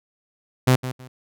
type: tone with echo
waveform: sawtooth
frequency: 128 Hz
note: C3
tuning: 38 cents flat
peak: -9 dBFS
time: 0.67-0.76 s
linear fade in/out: 10 ms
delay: 160 ms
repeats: 2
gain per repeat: -13 dB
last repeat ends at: 1.08 s
effects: none

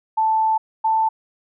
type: tone pair in turn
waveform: sine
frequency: 880 / 884.7 Hz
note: A5 / A5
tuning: 0 / +9 cents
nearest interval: unison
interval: 9 cents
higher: second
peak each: -15 dBFS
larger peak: neither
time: 0.17-0.58 / 0.84-1.09 s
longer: first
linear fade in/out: 10 ms
effects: none

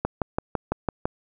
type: click train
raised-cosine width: 1 ms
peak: -9 dBFS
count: 7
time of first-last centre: 0.05-1.055 s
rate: 5.97 Hz
effects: none

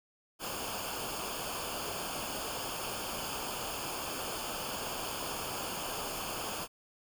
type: noise with comb filter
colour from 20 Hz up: pink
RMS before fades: -38 dBFS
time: 0.39-6.68 s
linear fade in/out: 50 ms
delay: 0.51 ms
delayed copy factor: -0.75
effects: none

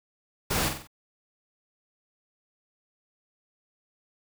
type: noise with echo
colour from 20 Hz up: pink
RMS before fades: -27 dBFS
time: 0.5-0.69 s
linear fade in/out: 10 ms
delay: 46 ms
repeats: 4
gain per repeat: -6 dB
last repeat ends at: 0.874 s
effects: none

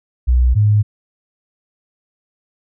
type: tone pair in turn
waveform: sine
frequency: 61.8 / 105.07 Hz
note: B1 / G#2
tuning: +2 / +21 cents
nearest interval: major sixth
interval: 919 cents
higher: second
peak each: -9 dBFS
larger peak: neither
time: 0.27-0.55 / 0.55-0.83 s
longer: neither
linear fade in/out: 20 ms
effects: none

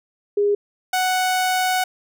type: tone pair in turn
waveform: sine / sawtooth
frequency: 409.1 / 741.2 Hz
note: G#4 / F#5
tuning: -26 / +3 cents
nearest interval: minor seventh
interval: 1029 cents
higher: second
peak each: -15 / -14 dBFS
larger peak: second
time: 0.37-0.55 / 0.93-1.84 s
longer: second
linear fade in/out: 5 ms
effects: none

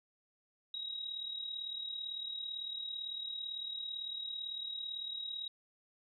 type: tone with amplitude modulation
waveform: sine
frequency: 3817 Hz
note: A#7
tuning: 40 cents sharp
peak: -36 dBFS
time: 0.74-5.48 s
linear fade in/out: 2 ms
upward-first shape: sine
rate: 37.9 Hz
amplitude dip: 60%
effects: none

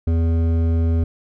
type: tone with hard clipping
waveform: sine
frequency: 82.7 Hz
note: E2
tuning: 6 cents sharp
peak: -17 dBFS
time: 0.07-1.04 s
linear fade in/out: 5 ms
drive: 11 dB
effects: none

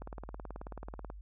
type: click train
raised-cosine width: 1 ms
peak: -29 dBFS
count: 21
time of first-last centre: 0.02-1.101 s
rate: 18.5 Hz
effects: added 50 Hz sine -45 dBFS peak until 1.21 s

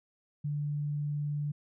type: tone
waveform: sine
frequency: 146.83 Hz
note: D3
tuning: in tune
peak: -30 dBFS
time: 0.44-1.52 s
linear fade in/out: 10 ms
effects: none

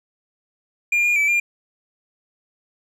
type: tone with pitch steps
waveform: triangle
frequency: 2401 / 2424 / 2308 / 2399 Hz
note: D7 / D#7 / D7 / D7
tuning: +38 / -46 / -31 / +36 cents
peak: -14 dBFS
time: 0.92-1.4 s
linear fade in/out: 5 ms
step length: 120 ms
effects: none

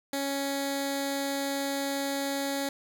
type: tone with notch filter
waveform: 10% pulse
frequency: 277.4 Hz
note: C#4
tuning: 1 cent sharp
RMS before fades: -31 dBFS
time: 0.13-2.69 s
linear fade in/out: 2 ms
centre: 1200 Hz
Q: 1.1
effects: none

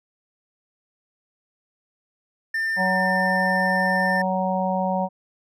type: tone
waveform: triangle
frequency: 1795 Hz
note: A6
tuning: 34 cents sharp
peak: -20 dBFS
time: 2.54-4.22 s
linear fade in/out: 5 ms
type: harmonic tone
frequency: 187 Hz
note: F#3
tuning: 19 cents sharp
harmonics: 1 / 3 / 4 / 5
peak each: -25 / -26 / -26 / -27 dBFS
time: 2.76-5.09 s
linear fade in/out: 50 ms
effects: none

